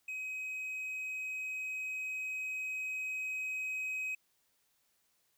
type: tone with level ramp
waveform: triangle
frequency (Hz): 2531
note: D#7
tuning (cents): +29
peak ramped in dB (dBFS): -36 to -33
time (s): 0.08-4.15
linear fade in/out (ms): 5
effects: white hiss -75 dBFS RMS until 5.37 s